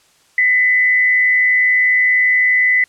sine tone with frequency modulation, 2002 Hz, B6, 23 cents sharp, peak -10 dBFS, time 0.38-2.84 s, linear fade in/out 2 ms, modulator 143 Hz, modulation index 0.35, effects white hiss -54 dBFS RMS until 2.88 s + low-pass 9000 Hz 12 dB/octave

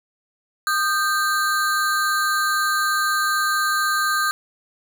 square ring-modulated tone, 1396.9 Hz, F6, in tune, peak -16 dBFS, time 0.67-4.31 s, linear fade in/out 0 ms, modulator 172 Hz, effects none

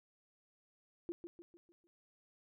sine tone with echo, 341.8 Hz, F4, 37 cents flat, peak -37 dBFS, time 1.09-1.12 s, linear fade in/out 0 ms, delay 150 ms, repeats 5, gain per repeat -7 dB, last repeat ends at 1.87 s, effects none

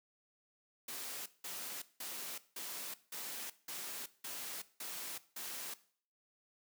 white noise bursts, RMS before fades -44 dBFS, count 9, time 0.88-5.74 s, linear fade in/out 5 ms, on 380 ms, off 180 ms, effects noise-tail reverb RT60 0.5 s tail -17 dB re dry + high-pass 200 Hz 12 dB/octave

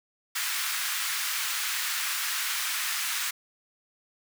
pink high-pass noise, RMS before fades -30 dBFS, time 0.35-3.31 s, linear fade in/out 10 ms, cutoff 1300 Hz, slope 24 dB/octave, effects none

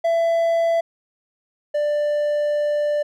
triangle tone pair in turn, 668 / 590.8 Hz, E5 / D5, +23 / +10 cents, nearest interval major second, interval 213 cents, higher first, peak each -14 / -16 dBFS, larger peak first, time 0.04-0.81 / 1.74-3.03 s, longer second, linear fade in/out 10 ms, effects none

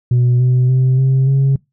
sine tone with pitch steps, 123 / 126.17 / 129.41 / 132.75 / 136.16 Hz, B2 / B2 / C3 / C3 / C#3, -7 / +37 / -19 / +25 / -31 cents, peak -7 dBFS, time 0.11-1.56 s, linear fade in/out 5 ms, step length 290 ms, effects noise-tail reverb RT60 0.2 s tail -24 dB re dry + tanh soft clip ceiling -8 dBFS

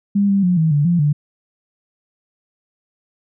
sine tone with pitch steps, 201.2 / 197.5 / 179.3 / 160 / 145.6 / 173 / 147.2 Hz, G3 / G3 / F3 / D#3 / D3 / F3 / D3, +45 / +13 / +46 / +49 / -15 / -16 / +4 cents, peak -12 dBFS, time 0.15-1.13 s, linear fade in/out 10 ms, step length 140 ms, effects none

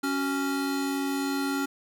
square tone cluster, 277.5 / 374.2 / 1388 Hz, C#4 / F#4 / F6, +2 / +20 / -11 cents, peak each -28 / -36 / -35 dBFS, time 0.03-1.66 s, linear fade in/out 10 ms, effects none

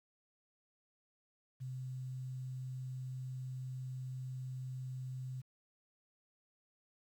sine tone with quantisation, 129 Hz, C3, 24 cents flat, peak -40 dBFS, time 1.6-5.42 s, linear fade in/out 20 ms, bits 11, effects none

